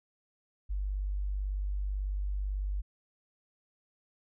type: tone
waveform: sine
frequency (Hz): 49.06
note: G1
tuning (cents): +2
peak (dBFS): -30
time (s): 0.69-2.82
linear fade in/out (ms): 20
effects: none